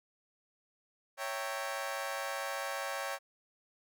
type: chord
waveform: 20% pulse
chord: C# diminished seventh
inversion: none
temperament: equal with one note detuned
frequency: 554.4 / 659.3 / 784 / 921.1 Hz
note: C#5 / E5 / G5 / Bb5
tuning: 0 / 0 / 0 / -21 cents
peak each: -34 / -38 / -36 / -40 dBFS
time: 1.17-3.19 s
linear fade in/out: 50 ms
effects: none